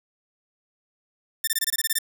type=tone bursts; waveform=5% pulse; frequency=1790 Hz; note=A6; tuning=29 cents sharp; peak=-10 dBFS; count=10; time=1.44-1.987 s; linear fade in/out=5 ms; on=34 ms; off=23 ms; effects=none